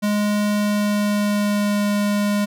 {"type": "tone with pitch glide", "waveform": "square", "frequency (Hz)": [207.7, 205.4], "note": ["G#3", "G#3"], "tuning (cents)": [0, -19], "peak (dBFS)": -18, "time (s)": [0.02, 2.46], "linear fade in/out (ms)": 20, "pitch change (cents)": -19, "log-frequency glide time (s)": [0.46, 1.87], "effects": []}